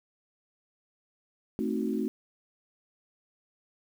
sine chord, A diminished seventh, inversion none, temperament equal, 220 / 261.6 / 311.1 / 370 Hz, A3 / C4 / Eb4 / Gb4, 0 / 0 / 0 / 0 cents, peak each -31 / -33 / -34 / -34 dBFS, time 1.59-2.08 s, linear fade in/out 0 ms, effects 9-bit

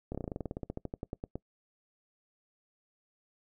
slowing click train, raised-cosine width 2 ms, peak -23 dBFS, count 21, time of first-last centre 0.12-1.356 s, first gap 27 ms, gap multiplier 1.08, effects noise-tail reverb RT60 0.1 s tail -23 dB re dry

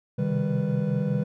triangle tone cluster, 128.8 / 134 / 155.4 / 197.5 / 495.5 Hz, C3 / C3 / D#3 / G3 / B4, -27 / +42 / -2 / +13 / +6 cents, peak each -32 / -28 / -25 / -25 / -31 dBFS, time 0.18-1.24 s, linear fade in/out 10 ms, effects none

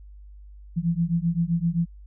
sine beating tone pair, 165.3 / 173 Hz, E3 / F3, +5 / -16 cents, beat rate 7.7 Hz, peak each -24 dBFS, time 0.76-1.86 s, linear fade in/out 20 ms, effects added 50 Hz sine -42 dBFS peak until 2.06 s

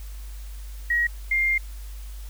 sine tone pair in turn, 1900 / 2111 Hz, A#6 / C7, +33 / +15 cents, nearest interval major second, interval 182 cents, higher second, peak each -19 dBFS, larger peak neither, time 0.9-1.07 / 1.31-1.58 s, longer second, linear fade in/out 5 ms, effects added 50 Hz sine -34 dBFS peak until 2.29 s + white hiss -50 dBFS RMS until 2.29 s

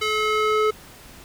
square tone with band-pass filter sweep, 430 Hz, A4, 40 cents flat, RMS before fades -21 dBFS, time 0.01-0.71 s, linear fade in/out 10 ms, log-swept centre 2700 to 920 Hz, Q 0.94, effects pink hiss -45 dBFS RMS until 1.24 s

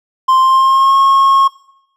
triangle tone with pitch glide, 1046.5 to 1086.5 Hz, C6 to C#6, 0 to -35 cents, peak -5 dBFS, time 0.28-1.48 s, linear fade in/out 10 ms, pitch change +65 cents, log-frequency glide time 0.41-0.96 s, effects noise-tail reverb RT60 0.8 s tail -20 dB re dry

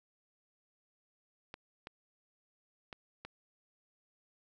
clicks, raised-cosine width 0.3 ms, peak -28 dBFS, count 4, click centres 1.541 / 1.871 / 2.928 / 3.25 s, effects none

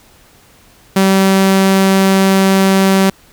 sawtooth tone, 192.6 Hz, G3, 30 cents flat, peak -4 dBFS, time 0.96-3.1 s, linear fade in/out 5 ms, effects pink hiss -46 dBFS RMS until 3.32 s

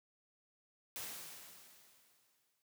white noise with exponential decay, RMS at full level -43 dBFS, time 0.96-2.62 s, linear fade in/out 0 ms, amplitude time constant 360 ms, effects noise-tail reverb RT60 0.1 s tail -20 dB re dry + high-pass 100 Hz 12 dB/octave

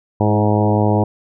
harmonic tone with a mistuned harmonic, 105.2 Hz, G#2, 23 cents sharp, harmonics 1 / 2 / 3 / 4 / 5 / 6 / 7 / 8 / 9, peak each -16 / -19 / -21 / -22 / -23 / -24 / -24 / -25 / -26 dBFS, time 0.2-1.04 s, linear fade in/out 5 ms, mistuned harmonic 3, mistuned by +17 cents, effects none

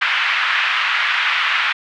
pink band-pass noise, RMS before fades -18 dBFS, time 0.01-1.73 s, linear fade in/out 10 ms, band 1300 to 3000 Hz, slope 24 dB/octave, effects none

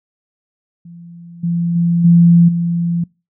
sine tone with level steps, 170.8 Hz, F3, 38 cents flat, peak -33 / -14 / -11 / -5 / -14 dBFS, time 0.85-3.04 s, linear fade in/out 5 ms, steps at 1.43 / 1.75 / 2.04 / 2.48 s, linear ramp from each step 10 ms, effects noise-tail reverb RT60 0.3 s tail -26 dB re dry

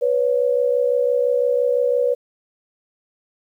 sine tone pair together, 493.1 / 559 Hz, B4 / C#5, -3 / +14 cents, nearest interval major second, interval 217 cents, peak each -17 / -20 dBFS, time 0.01-2.15 s, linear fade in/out 20 ms, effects 9-bit

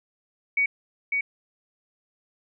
sine tone with echo, 2250 Hz, C#7, 25 cents sharp, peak -19 dBFS, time 0.57-0.66 s, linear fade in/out 5 ms, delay 550 ms, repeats 1, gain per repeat -3 dB, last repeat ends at 1.21 s, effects none

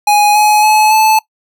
square tone with pitch steps, 831 / 844.1 / 857.3 / 870.8 Hz, G#5 / G#5 / A5 / A5, +1 / +28 / -45 / -18 cents, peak -7 dBFS, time 0.07-1.19 s, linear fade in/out 5 ms, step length 280 ms, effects noise-tail reverb RT60 0.1 s tail -21 dB re dry

